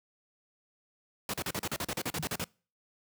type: noise bursts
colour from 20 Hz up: pink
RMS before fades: -33 dBFS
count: 14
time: 1.29-2.442 s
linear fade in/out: 2 ms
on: 47 ms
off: 38 ms
type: tone with exponential decay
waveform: sine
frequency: 155.56 Hz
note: D#3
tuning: in tune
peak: -28 dBFS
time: 2.19-2.27 s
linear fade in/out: 5 ms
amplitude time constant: 17 ms
effects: noise-tail reverb RT60 0.4 s tail -26 dB re dry + high-pass 100 Hz 12 dB/octave